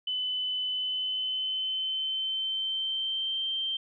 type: tone with pitch glide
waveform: sine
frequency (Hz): 3014 to 3140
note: F#7 to G7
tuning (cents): +31 to +2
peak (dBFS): -28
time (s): 0.07-3.77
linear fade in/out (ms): 5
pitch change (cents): +71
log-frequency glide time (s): 0.67-3.46
effects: none